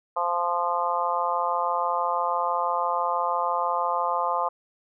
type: harmonic tone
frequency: 173.9 Hz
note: F3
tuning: 7 cents flat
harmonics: 3 / 4 / 5 / 6 / 7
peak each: -31 / -30 / -28 / -27 / -30 dBFS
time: 0.16-4.49 s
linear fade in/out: 10 ms
effects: none